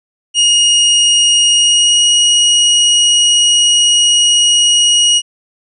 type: tone with pitch glide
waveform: sawtooth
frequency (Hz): 2869 to 2891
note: F7 to F#7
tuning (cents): +46 to -41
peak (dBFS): -4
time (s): 0.34-5.22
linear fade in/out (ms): 50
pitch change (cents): +13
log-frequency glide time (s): 1.54-2.06
effects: resampled to 22050 Hz